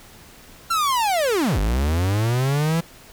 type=linear two-way sweep; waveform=45% pulse; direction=down then up; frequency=1383 to 46.86 to 169.2 Hz; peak=-18 dBFS; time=0.7-2.81 s; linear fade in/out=10 ms; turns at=1.59 s; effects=pink hiss -46 dBFS RMS until 3.12 s